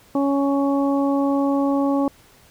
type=harmonic tone; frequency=278.6 Hz; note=C#4; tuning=9 cents sharp; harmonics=1 / 2 / 3 / 4; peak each=-18 / -24 / -28 / -30 dBFS; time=0.15-2.08 s; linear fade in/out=2 ms; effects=pink hiss -52 dBFS RMS until 2.5 s